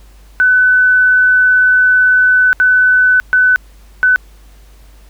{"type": "tone bursts at uneven times", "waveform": "sine", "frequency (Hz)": 1503, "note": "F#6", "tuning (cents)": 27, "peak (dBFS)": -6, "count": 4, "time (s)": [[0.4, 2.53], [2.6, 3.2], [3.33, 3.56], [4.03, 4.16]], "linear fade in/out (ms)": 0, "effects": ["added 50 Hz sine -38 dBFS peak until 5.09 s", "pink hiss -49 dBFS RMS until 5.09 s"]}